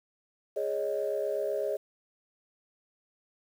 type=chord; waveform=sine; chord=Ab suspended fourth; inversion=none; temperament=equal; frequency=415.3 / 554.4 / 622.3 Hz; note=Ab4 / Db5 / Eb5; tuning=0 / 0 / 0 cents; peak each=-32 dBFS; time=0.56-1.77 s; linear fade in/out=10 ms; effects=tanh soft clip ceiling -20 dBFS + 9-bit